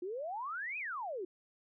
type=exponential two-way sweep; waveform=sine; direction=up then down; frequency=342.6 to 2573 to 342.6 Hz; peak=-37 dBFS; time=0.02-1.25 s; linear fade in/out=5 ms; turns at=0.78 s; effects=none